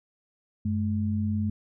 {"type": "tone pair together", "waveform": "sine", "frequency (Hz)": [95.1, 213.5], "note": ["F#2", "G#3"], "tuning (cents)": [48, 48], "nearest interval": "octave + major second", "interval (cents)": 1400, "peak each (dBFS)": -27, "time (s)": [0.65, 1.5], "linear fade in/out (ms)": 5, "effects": []}